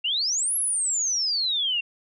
sine exponential two-way sweep, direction up then down, 2710 to 11360 to 2710 Hz, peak -22 dBFS, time 0.04-1.81 s, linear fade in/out 10 ms, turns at 0.56 s, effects none

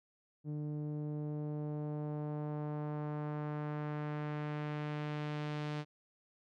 sawtooth tone with low-pass filter sweep, 149.6 Hz, D3, 32 cents sharp, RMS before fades -39 dBFS, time 0.44-5.85 s, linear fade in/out 50 ms, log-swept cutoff 310 to 4100 Hz, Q 0.98, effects none

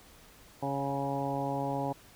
harmonic tone with a mistuned harmonic, 138.59 Hz, C#3, in tune, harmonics 1 / 2 / 3 / 4 / 5 / 6 / 7, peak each -37 / -36 / -41 / -37 / -39 / -36 / -41 dBFS, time 0.62-1.93 s, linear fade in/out 10 ms, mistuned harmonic 5, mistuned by +20 cents, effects pink hiss -56 dBFS RMS until 2.15 s

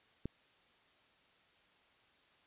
click, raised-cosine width 3 ms, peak -25 dBFS, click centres 0.256 s, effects white hiss -68 dBFS RMS until 2.46 s + resampled to 8000 Hz

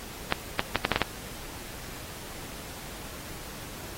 clicks, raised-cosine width 0.3 ms, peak -6 dBFS, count 7, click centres 0.324 / 0.594 / 0.757 / 0.851 / 0.917 / 0.96 / 1.017 s, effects pink hiss -42 dBFS RMS until 3.97 s + AAC 48 kbps

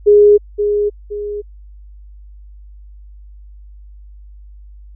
sine tone with echo, 413.8 Hz, G#4, 6 cents flat, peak -4 dBFS, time 0.06-0.38 s, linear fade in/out 20 ms, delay 520 ms, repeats 2, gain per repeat -8 dB, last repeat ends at 1.42 s, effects added 50 Hz sine -35 dBFS peak until 4.95 s

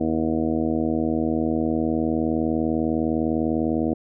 harmonic tone, 79.9 Hz, D#2, 47 cents sharp, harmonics 1 / 2 / 3 / 4 / 5 / 6 / 7 / 8 / 9, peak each -33 / -33 / -24 / -24 / -34 / -30 / -36 / -33 / -35 dBFS, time 0-3.94 s, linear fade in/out 10 ms, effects none

